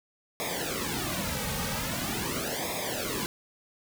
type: noise with flanger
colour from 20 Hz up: pink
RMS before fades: -32 dBFS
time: 0.4-3.26 s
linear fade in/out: 0 ms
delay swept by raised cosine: 0.67 to 2.97 ms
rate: 0.43 Hz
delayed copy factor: -1
effects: none